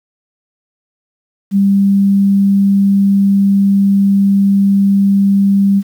sine tone, 197.8 Hz, G3, 16 cents sharp, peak -7 dBFS, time 1.51-5.83 s, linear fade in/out 50 ms, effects 7-bit

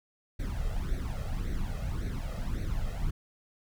brown noise with flanger, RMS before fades -32 dBFS, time 0.39-3.11 s, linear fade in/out 10 ms, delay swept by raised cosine 0.49 to 1.59 ms, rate 1.8 Hz, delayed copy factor +0.75, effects none

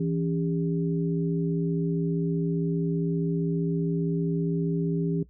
sine tone cluster, 164.8 / 280 / 402.1 Hz, E3 / C#4 / G4, 0 / +18 / +44 cents, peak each -25 / -31 / -32 dBFS, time 0-5.23 s, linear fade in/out 5 ms, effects noise-tail reverb RT60 0.1 s tail -18 dB re dry + added 60 Hz sine -52 dBFS peak until 5.29 s

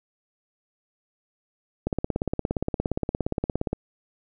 click train, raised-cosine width 2 ms, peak -11 dBFS, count 33, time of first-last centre 1.87-3.73 s, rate 17.2 Hz, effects none

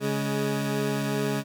20% pulse tone pair together, 139.84 / 208.5 Hz, C#3 / G#3, +16 / +7 cents, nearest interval perfect fifth, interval 691 cents, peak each -23 dBFS, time 0-1.44 s, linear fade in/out 50 ms, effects none

